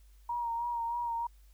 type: tone with vibrato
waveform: sine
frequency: 941 Hz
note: A#5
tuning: 16 cents sharp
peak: -31 dBFS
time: 0.29-1.27 s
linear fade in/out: 5 ms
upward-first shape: sine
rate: 3.2 Hz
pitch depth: 33 cents each way
effects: added 50 Hz sine -55 dBFS peak until 1.53 s + white hiss -70 dBFS RMS until 1.53 s